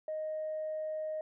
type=tone; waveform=sine; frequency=622.3 Hz; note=D#5; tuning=in tune; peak=-33 dBFS; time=0.08-1.21 s; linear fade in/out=2 ms; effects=tanh soft clip ceiling -30 dBFS